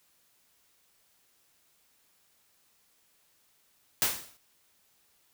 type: noise with exponential decay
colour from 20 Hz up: white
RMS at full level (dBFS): -23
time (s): 4.02-4.37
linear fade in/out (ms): 0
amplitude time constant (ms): 74
effects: white hiss -68 dBFS RMS until 5.33 s